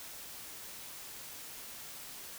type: silence
effects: white hiss -47 dBFS RMS until 2.38 s